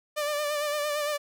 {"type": "tone with vibrato", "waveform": "sawtooth", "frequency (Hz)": 592, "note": "D5", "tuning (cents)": 14, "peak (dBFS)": -23, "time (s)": [0.16, 1.18], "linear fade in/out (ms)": 20, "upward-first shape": "sine", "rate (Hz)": 8.8, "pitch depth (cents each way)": 38, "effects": []}